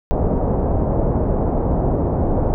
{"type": "low-pass noise", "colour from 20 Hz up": "pink", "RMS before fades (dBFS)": -18, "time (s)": [0.11, 2.54], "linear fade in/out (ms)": 0, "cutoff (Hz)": 760, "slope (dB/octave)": 24, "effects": []}